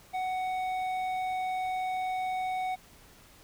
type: tone with hard clipping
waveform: sine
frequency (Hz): 744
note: F#5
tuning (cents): +9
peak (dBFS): -31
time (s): 0.13-2.76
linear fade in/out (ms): 20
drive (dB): 8
effects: pink hiss -56 dBFS RMS until 3.43 s